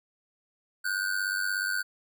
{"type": "ring-modulated tone", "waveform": "square", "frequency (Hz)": 1502, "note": "F#6", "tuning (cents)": 26, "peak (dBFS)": -25, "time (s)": [0.84, 1.83], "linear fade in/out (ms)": 20, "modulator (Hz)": 48.4, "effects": []}